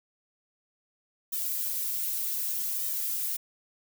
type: noise with flanger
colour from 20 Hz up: violet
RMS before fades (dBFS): -31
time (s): 1.32-3.37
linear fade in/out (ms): 10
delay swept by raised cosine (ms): 1.6 to 6.7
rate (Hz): 0.65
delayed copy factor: +1
effects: none